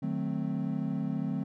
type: chord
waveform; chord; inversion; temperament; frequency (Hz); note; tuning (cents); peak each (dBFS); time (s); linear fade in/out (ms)
triangle; D# diminished seventh; none; equal with one note detuned; 152.63 / 185 / 220 / 261.6; D#3 / F#3 / A3 / C4; -33 / 0 / 0 / 0; -33; 0.02-1.44; 10
effects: none